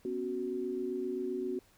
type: chord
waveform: sine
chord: B suspended second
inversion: none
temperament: equal with one note detuned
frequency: 246.9 / 274.5 / 370 Hz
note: B3 / C#4 / F#4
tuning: 0 / -17 / 0 cents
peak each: -40 / -40 / -34 dBFS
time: 0.05-1.59 s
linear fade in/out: 2 ms
effects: pink hiss -65 dBFS RMS until 1.77 s